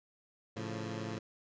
15% pulse chord, A augmented, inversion none, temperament equal, 110 / 138.59 / 174.61 Hz, A2 / C#3 / E#3, 0 / 0 / 0 cents, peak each -33 / -39 / -38 dBFS, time 0.56-1.19 s, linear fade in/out 10 ms, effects resampled to 16000 Hz

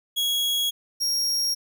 40% pulse tone pair in turn, 3322 / 5587 Hz, G#7 / F8, 0 / 0 cents, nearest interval major sixth, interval 900 cents, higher second, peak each -21 dBFS, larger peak neither, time 0.16-0.71 / 1-1.55 s, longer neither, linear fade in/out 20 ms, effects none

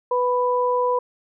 sine tone pair together, 495.3 / 990.6 Hz, B4 / B5, +5 / +5 cents, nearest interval octave, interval 1200 cents, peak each -20 / -21 dBFS, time 0.11-0.99 s, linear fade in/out 5 ms, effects none

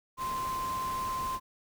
sine tone in noise, 1042 Hz, C6, 7 cents flat, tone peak -31 dBFS, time 0.17-1.4 s, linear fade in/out 50 ms, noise pink, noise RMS -42 dBFS, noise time 0.17-1.4 s, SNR +8 dB, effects none

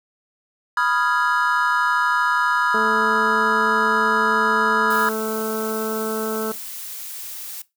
triangle chord, F half-diminished seventh, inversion second, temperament equal, 987.8 / 1244.5 / 1396.9 / 1661.2 Hz, Cb6 / Eb6 / F6 / Ab6, 0 / 0 / 0 / 0 cents, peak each -21 dBFS, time 0.77-5.09 s, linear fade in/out 2 ms
harmonic tone, 219.2 Hz, A3, 6 cents flat, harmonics 1 / 2 / 3 / 4 / 5 / 6 / 7, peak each -28 / -24 / -32 / -37 / -39 / -31 / -39 dBFS, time 2.74-6.52 s, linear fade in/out 5 ms
blue noise, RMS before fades -33 dBFS, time 4.9-7.62 s, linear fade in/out 5 ms
effects noise-tail reverb RT60 0.2 s tail -18 dB re dry

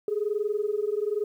sine tone pair together, 407.6 / 428.6 Hz, G#4 / A4, -32 / -45 cents, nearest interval minor second, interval 87 cents, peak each -27 dBFS, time 0.08-1.24 s, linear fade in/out 2 ms, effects tanh soft clip ceiling -17 dBFS + 10-bit

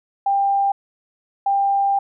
sine tone pair in turn, 794 / 794 Hz, G5 / G5, +22 / +22 cents, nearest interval unison, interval 0 cents, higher neither, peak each -15 dBFS, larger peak neither, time 0.26-0.72 / 1.46-1.99 s, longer second, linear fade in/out 5 ms, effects none

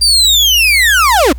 35% pulse linear sweep, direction down, 4770 to 233.1 Hz, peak -5 dBFS, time 0.01-1.33 s, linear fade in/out 10 ms, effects added 60 Hz sine -22 dBFS peak until 1.38 s + pink hiss -48 dBFS RMS until 1.38 s

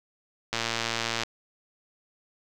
click train, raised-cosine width 0.2 ms, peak -10 dBFS, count 82, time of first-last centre 0.53-1.234 s, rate 115 Hz, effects none

